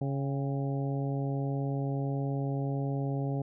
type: harmonic tone with a mistuned harmonic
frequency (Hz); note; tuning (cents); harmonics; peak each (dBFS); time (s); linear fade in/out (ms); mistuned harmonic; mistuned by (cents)
138.59; C#3; 0; 1 / 2 / 3 / 4 / 5 / 6; -30 / -36 / -40 / -42 / -44 / -46; 0.01-3.42; 5; 6; -61
effects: none